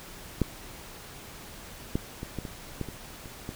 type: clicks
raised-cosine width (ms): 3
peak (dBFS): -10 / -13 / -22 / -19 / -23 / -18 / -24 / -30 / -22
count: 9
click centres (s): 0.417 / 1.955 / 2.231 / 2.387 / 2.452 / 2.813 / 2.887 / 3.258 / 3.491
effects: pink hiss -45 dBFS RMS until 3.55 s